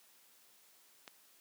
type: click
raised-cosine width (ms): 0.2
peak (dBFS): -30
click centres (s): 1.078
effects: white hiss -65 dBFS RMS until 1.4 s + high-pass 200 Hz 12 dB/octave